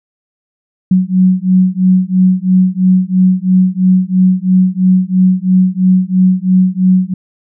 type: beating tone pair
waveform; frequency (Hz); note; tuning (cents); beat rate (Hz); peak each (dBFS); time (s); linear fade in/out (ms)
sine; 183.7 / 186.7; F#3 / F#3; -12 / +16; 3; -10; 0.91-7.14; 5
effects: none